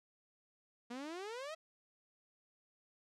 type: exponential sweep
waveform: sawtooth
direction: up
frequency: 233.1 to 659.3 Hz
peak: -39 dBFS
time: 0.9-1.55 s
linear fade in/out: 10 ms
effects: low-pass 7000 Hz 12 dB/octave